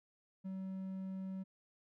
triangle tone, 190 Hz, F#3, 46 cents sharp, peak -38 dBFS, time 0.44-1.44 s, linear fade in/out 20 ms, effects none

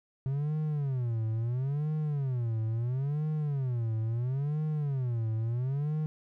triangle tone with vibrato, 130.81 Hz, C3, in tune, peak -26 dBFS, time 0.26-6.06 s, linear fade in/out 0 ms, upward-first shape sine, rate 0.74 Hz, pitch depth 290 cents each way, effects none

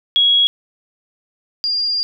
sine tone pair in turn, 3322 / 4805 Hz, G#7 / D8, 0 / +39 cents, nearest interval tritone, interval 639 cents, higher second, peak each -10 / -16 dBFS, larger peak first, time 0.16-0.47 / 1.64-2.03 s, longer second, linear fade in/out 0 ms, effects none

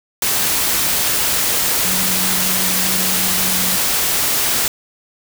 sine tone in noise, 185.5 Hz, F#3, 5 cents sharp, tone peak -26 dBFS, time 1.85-3.76 s, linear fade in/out 2 ms, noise white, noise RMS -17 dBFS, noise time 0.22-4.68 s, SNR -12 dB, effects none

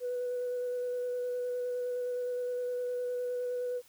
sine tone with vibrato, 493.9 Hz, B4, in tune, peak -30 dBFS, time 0-3.82 s, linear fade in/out 50 ms, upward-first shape square, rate 9.7 Hz, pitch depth 9 cents each way, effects tanh soft clip ceiling -28 dBFS + white hiss -61 dBFS RMS until 3.88 s

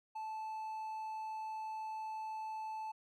triangle tone, 874 Hz, A5, 12 cents flat, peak -38 dBFS, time 0.15-2.92 s, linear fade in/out 10 ms, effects none

